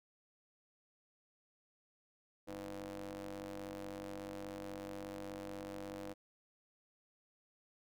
sawtooth ring-modulated tone, 96.4 Hz, G2, 28 cents flat, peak -37 dBFS, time 2.47-6.14 s, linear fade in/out 20 ms, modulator 408 Hz, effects none

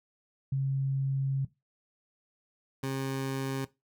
sine / 20% pulse tone pair in turn, 135.7 / 134.45 Hz, C#3 / C3, -36 / +47 cents, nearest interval unison, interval 17 cents, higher first, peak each -26 dBFS, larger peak neither, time 0.52-1.45 / 2.83-3.65 s, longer first, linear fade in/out 5 ms, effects noise-tail reverb RT60 0.2 s tail -17 dB re dry

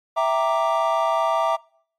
triangle chord, E half-diminished seventh, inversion none, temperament equal, 659.3 / 784 / 932.3 / 1174.7 Hz, E5 / G5 / Bb5 / D6, 0 / 0 / 0 / 0 cents, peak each -19 / -25 / -22 / -22 dBFS, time 0.16-1.57 s, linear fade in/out 20 ms, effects noise-tail reverb RT60 0.6 s tail -25 dB re dry + MP3 64 kbps

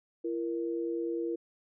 sine tone pair together, 338.2 / 468.2 Hz, E4 / A#4, +44 / +8 cents, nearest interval tritone, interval 564 cents, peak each -32 / -35 dBFS, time 0.24-1.36 s, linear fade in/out 10 ms, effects none

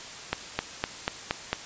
accelerating click train, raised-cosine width 0.3 ms, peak -9 dBFS, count 6, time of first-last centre 0.33-1.53 s, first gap 260 ms, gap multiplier 0.96, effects white hiss -41 dBFS RMS until 1.65 s + resampled to 16000 Hz

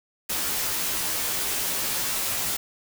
white noise with comb filter, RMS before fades -27 dBFS, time 0.29-2.57 s, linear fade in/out 10 ms, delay 14 ms, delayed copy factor -1, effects none

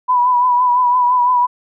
sine tone with vibrato, 987.8 Hz, B5, in tune, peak -10 dBFS, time 0.08-1.47 s, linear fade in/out 20 ms, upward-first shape triangle, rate 5.9 Hz, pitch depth 47 cents each way, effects none

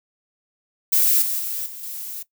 violet noise with level steps, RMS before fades -17 / -24 / -27 / -36 / -32 dBFS, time 0.92-2.23 s, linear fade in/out 10 ms, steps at 1.22 / 1.39 / 1.66 / 1.83 s, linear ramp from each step 2 ms, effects noise-tail reverb RT60 0.1 s tail -17 dB re dry

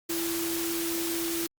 sine tone in noise, 335.3 Hz, E4, 30 cents sharp, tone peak -30 dBFS, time 0.09-1.47 s, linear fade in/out 10 ms, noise white, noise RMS -33 dBFS, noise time 0.09-1.47 s, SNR 0 dB, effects Opus 48 kbps

